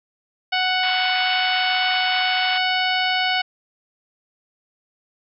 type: harmonic tone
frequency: 741 Hz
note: F#5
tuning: 2 cents sharp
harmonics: 1 / 2 / 3 / 4 / 5 / 6 / 7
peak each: -23 / -25 / -25 / -24 / -31 / -30 / -35 dBFS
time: 0.52-3.42 s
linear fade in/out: 10 ms
type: band-pass noise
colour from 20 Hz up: white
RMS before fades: -31 dBFS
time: 0.83-2.58 s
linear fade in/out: 2 ms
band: 910 to 3900 Hz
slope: 96 dB/octave
effects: none